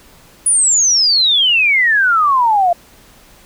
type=exponential sweep; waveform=sine; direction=down; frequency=9960 to 677 Hz; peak=-9 dBFS; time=0.46-2.73 s; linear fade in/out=5 ms; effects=pink hiss -45 dBFS RMS until 3.45 s